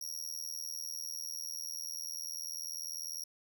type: tone with amplitude modulation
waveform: sawtooth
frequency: 5630 Hz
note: F8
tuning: 13 cents sharp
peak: -32 dBFS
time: 0.01-3.24 s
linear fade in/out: 5 ms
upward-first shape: sine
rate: 80.1 Hz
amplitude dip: 100%
effects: none